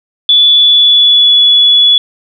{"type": "tone with pitch glide", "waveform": "sine", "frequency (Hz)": [3451, 3411], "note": ["A7", "G#7"], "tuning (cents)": [-34, 46], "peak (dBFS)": -3, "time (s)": [0.29, 1.98], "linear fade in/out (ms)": 2, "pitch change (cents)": -20, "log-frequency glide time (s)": [0.5, 1.37], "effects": []}